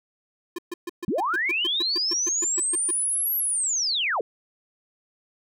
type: tone bursts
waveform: square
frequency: 348.7 Hz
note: F4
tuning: 3 cents flat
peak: -29 dBFS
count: 16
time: 0.56-2.91 s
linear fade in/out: 5 ms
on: 25 ms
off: 130 ms
type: linear two-way sweep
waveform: sine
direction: up then down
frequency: 143.3 to 11810 to 363.5 Hz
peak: -22 dBFS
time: 1.08-4.21 s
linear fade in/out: 2 ms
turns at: 3.36 s
effects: none